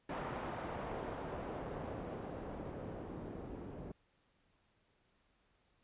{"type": "noise with low-pass filter sweep", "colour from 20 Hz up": "white", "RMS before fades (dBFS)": -44, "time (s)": [0.09, 3.92], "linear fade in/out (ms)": 5, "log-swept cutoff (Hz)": [1000, 340], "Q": 0.85, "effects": ["pink hiss -75 dBFS RMS until 5.83 s", "resampled to 8000 Hz"]}